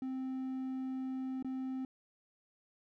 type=tone with dropouts; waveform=triangle; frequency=261.3 Hz; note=C4; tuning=2 cents flat; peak=-34 dBFS; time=0.02-1.85 s; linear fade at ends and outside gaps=2 ms; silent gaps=1.426-1.446 s; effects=none